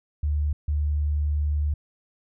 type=tone pair in turn; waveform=sine; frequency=74.1 / 74.1 Hz; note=D2 / D2; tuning=+16 / +16 cents; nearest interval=unison; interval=0 cents; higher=neither; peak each=-21 dBFS; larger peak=neither; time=0.23-0.53 / 0.68-1.74 s; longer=second; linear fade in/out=5 ms; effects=none